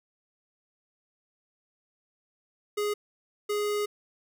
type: tone pair in turn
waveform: square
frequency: 415.3 / 415.3 Hz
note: G#4 / G#4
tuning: 0 / 0 cents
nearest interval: unison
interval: 0 cents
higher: neither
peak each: -27 dBFS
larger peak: neither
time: 2.77-2.94 / 3.49-3.86 s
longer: second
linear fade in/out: 10 ms
effects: none